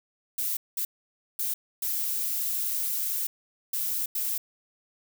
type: noise bursts at uneven times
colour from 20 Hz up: violet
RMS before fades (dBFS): -29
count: 6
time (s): 0.38-0.57 / 0.77-0.85 / 1.39-1.54 / 1.82-3.27 / 3.73-4.06 / 4.15-4.38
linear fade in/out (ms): 5
effects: none